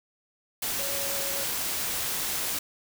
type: tone in noise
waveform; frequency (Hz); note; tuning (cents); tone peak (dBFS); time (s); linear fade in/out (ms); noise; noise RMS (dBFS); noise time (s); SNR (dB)
sine; 557; C#5; +8; -37; 0.79-1.44; 5; white; -30; 0.62-2.59; -10
effects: none